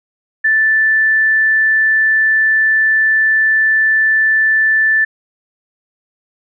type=tone; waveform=sine; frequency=1760 Hz; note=A6; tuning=in tune; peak=-9 dBFS; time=0.44-5.05 s; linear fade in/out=10 ms; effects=none